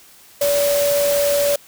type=tone in noise; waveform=sine; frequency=573 Hz; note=D5; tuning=43 cents flat; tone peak=-15 dBFS; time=0.41-1.56 s; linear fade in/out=5 ms; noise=white; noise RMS=-24 dBFS; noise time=0.41-1.56 s; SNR=+6 dB; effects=white hiss -47 dBFS RMS until 1.67 s